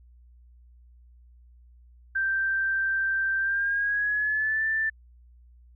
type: tone with pitch glide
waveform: sine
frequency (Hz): 1568 to 1770.2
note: G6 to A6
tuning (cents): 0 to +10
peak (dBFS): -23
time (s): 2.15-4.9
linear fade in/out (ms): 10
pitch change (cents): +210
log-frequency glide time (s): 3.39-4.65
effects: added 60 Hz sine -51 dBFS peak until 5.75 s